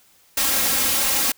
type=noise with comb filter; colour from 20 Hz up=white; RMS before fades=-20 dBFS; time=0.37-1.32 s; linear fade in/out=5 ms; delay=3.7 ms; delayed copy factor=+0.85; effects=white hiss -56 dBFS RMS until 1.37 s

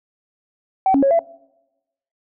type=tone with pitch steps; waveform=sine; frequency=765 / 275.9 / 549 / 671 Hz; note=G5 / C#4 / C#5 / E5; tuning=-42 / -8 / -17 / +31 cents; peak=-11 dBFS; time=0.86-1.192 s; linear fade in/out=2 ms; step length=83 ms; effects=noise-tail reverb RT60 1.0 s tail -25 dB re dry + tanh soft clip ceiling -7 dBFS

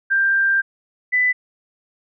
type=tone pair in turn; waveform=sine; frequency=1584 / 1995.7 Hz; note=G6 / B6; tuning=+18 / +18 cents; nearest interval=major third; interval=400 cents; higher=second; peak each=-14 dBFS; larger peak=neither; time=0.1-0.62 / 1.12-1.33 s; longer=first; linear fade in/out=20 ms; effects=none

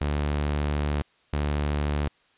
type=tone pair in turn; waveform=sawtooth; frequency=73.42 / 73.42 Hz; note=D2 / D2; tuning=0 / 0 cents; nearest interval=unison; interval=0 cents; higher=neither; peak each=-20 / -20 dBFS; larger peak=neither; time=0.01-1.02 / 1.33-2.08 s; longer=first; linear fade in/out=0 ms; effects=white hiss -63 dBFS RMS until 2.37 s + resampled to 8000 Hz

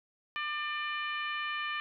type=harmonic tone; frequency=597 Hz; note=D5; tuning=28 cents sharp; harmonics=2 / 3 / 4 / 5 / 6 / 7; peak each=-37 / -37 / -39 / -41 / -54 / -56 dBFS; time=0.36-1.8 s; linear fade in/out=0 ms; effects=none

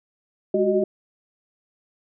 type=tone cluster; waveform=sine; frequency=205.8 / 364.7 / 377.8 / 619 Hz; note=G#3 / F#4 / F#4 / D#5; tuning=-16 / -25 / +36 / -9 cents; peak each=-26 / -26 / -20 / -23 dBFS; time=0.54-0.84 s; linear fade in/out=5 ms; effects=none

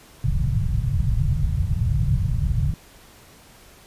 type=low-pass noise; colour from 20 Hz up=white; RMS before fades=-21 dBFS; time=0.24-2.74 s; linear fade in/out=2 ms; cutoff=150 Hz; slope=48 dB/octave; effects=pink hiss -49 dBFS RMS until 3.86 s + resampled to 32000 Hz

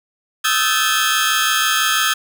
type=tone cluster; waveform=sawtooth; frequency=1258 / 1324 / 1548 / 1739 / 3242 Hz; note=D#6 / E6 / G6 / A6 / G#7; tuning=+19 / +7 / -22 / -21 / -42 cents; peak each=-18 dBFS; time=0.44-2.14 s; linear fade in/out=10 ms; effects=none

